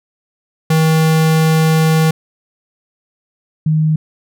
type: tone pair in turn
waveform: square / sine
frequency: 159.2 / 156.01 Hz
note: D#3 / D#3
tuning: +40 / +5 cents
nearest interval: unison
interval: 35 cents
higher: first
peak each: -10 dBFS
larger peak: neither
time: 0.7-2.11 / 3.66-3.96 s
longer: first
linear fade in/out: 5 ms
effects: none